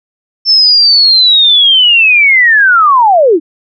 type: linear sweep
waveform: sine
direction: down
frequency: 5350 to 285.8 Hz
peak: -3 dBFS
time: 0.45-3.4 s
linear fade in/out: 50 ms
effects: none